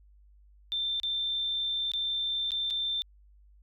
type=tone with dropouts; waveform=sine; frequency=3568 Hz; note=A7; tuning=23 cents sharp; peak=-28 dBFS; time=0.72-3.02 s; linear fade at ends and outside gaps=0 ms; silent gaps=0.999-1.033 / 1.917-1.936 / 2.507-2.518 / 2.702-2.707 s; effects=added 50 Hz sine -55 dBFS peak until 3.62 s